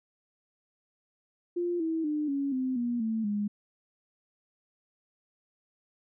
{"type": "tone with pitch steps", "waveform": "sine", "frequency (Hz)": [349.2, 323.9, 300.5, 278.8, 258.6, 239.9, 222.5, 206.4], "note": ["F4", "E4", "D4", "C#4", "C4", "A#3", "A3", "G#3"], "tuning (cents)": [0, -30, 40, 10, -20, 50, 20, -10], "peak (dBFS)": -27, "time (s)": [1.56, 3.48], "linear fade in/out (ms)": 10, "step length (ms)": 240, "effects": []}